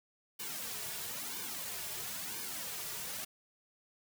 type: noise with flanger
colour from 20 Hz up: white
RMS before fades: -41 dBFS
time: 0.39-3.25 s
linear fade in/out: 10 ms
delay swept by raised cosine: 1.5 to 3.9 ms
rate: 1 Hz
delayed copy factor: -0.95
effects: none